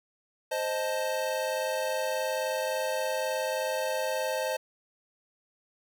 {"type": "chord", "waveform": "square", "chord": "A diminished", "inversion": "first", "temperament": "equal", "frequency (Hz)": [523.3, 622.3, 880], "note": ["C5", "Eb5", "A5"], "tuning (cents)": [0, 0, 0], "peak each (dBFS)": [-32, -33, -36], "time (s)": [0.51, 4.57], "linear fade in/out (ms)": 10, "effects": []}